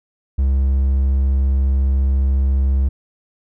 triangle tone, 67.2 Hz, C2, 47 cents sharp, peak -11 dBFS, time 0.38-2.89 s, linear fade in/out 10 ms, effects none

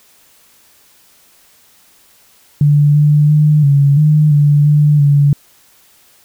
sine tone with pitch steps, 146.3 / 148.5 / 151 / 141 / 152 / 146 / 148.4 / 143.3 Hz, D3 / D3 / D3 / C#3 / D#3 / D3 / D3 / D3, -6 / +20 / +48 / +30 / -40 / -10 / +18 / -42 cents, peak -6 dBFS, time 2.61-5.33 s, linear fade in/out 2 ms, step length 340 ms, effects white hiss -49 dBFS RMS until 6.24 s

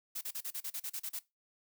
blue noise bursts, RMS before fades -39 dBFS, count 11, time 0.15-1.193 s, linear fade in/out 10 ms, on 63 ms, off 35 ms, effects noise-tail reverb RT60 0.2 s tail -19 dB re dry

